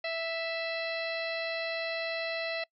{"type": "harmonic tone with a mistuned harmonic", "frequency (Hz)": 659.3, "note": "E5", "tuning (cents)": 0, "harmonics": [1, 2, 3, 4, 5, 6, 7, 8], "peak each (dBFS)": [-34, -46, -38, -39, -48, -41, -50, -52], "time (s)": [0.04, 2.64], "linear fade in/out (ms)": 5, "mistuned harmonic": 6, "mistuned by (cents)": 50, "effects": ["noise-tail reverb RT60 0.1 s tail -24 dB re dry"]}